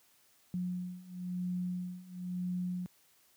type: beating tone pair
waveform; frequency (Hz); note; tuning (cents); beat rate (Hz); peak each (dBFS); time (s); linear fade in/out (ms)
sine; 179.4 / 180.39; F3 / F#3; +47 / -44; 0.99; -39 / -37; 0.54-2.86; 0
effects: white hiss -67 dBFS RMS until 3.36 s + high-pass 60 Hz 12 dB/octave